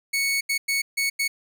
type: tone bursts at uneven times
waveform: sawtooth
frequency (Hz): 2217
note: C#7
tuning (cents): 0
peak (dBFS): -18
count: 5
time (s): 0.13-0.41 / 0.49-0.58 / 0.68-0.82 / 0.97-1.1 / 1.19-1.28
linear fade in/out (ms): 10
effects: none